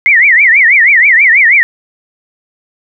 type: tone with vibrato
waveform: sine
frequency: 2057 Hz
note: C7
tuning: 30 cents flat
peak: -3 dBFS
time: 0.06-1.63 s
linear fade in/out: 0 ms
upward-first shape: triangle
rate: 6.2 Hz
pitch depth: 270 cents each way
effects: none